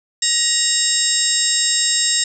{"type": "harmonic tone with a mistuned harmonic", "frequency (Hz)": 945, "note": "A#5", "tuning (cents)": 23, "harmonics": [2, 3, 4, 5, 6, 7, 8, 9], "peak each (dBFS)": [-26, -29, -21, -29, -22, -28, -18, -29], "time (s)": [0.22, 2.24], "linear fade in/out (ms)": 5, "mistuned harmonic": 6, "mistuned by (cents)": -100, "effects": []}